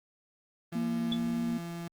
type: tone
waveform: 35% pulse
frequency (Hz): 170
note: F3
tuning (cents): -46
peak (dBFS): -35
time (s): 0.72-1.88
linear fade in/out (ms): 5
type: tone with pitch glide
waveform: sine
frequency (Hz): 233.1 to 234.9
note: A#3 to A#3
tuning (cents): 0 to +13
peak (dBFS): -29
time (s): 0.75-1.58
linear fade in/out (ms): 5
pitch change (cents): +13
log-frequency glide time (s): 1.07-1.3
type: tone with exponential decay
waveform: sine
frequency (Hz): 3451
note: A7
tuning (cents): -34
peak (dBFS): -28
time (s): 1.12-1.2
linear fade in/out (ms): 2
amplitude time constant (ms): 17
effects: Opus 24 kbps